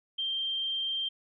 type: tone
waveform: sine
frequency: 3162 Hz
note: G7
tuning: 14 cents sharp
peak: -29 dBFS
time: 0.18-1.09 s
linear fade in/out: 10 ms
effects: none